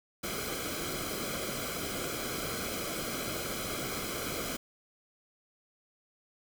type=noise with comb filter; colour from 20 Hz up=pink; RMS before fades=-36 dBFS; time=0.23-4.57 s; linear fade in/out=10 ms; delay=1.1 ms; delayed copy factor=-0.75; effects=none